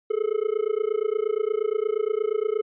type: tone with amplitude modulation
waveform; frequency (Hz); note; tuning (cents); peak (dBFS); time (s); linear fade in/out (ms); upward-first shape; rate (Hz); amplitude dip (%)
triangle; 430; A4; -40; -16; 0.1-2.62; 10; sine; 28.5; 100
effects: resampled to 8000 Hz